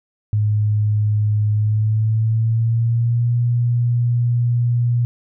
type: tone with pitch glide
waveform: sine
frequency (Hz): 105.7 to 120.02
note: G#2 to B2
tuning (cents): +31 to -49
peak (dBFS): -14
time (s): 0.33-5.05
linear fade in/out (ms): 0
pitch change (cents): +220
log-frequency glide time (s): 1.52-3.35
effects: none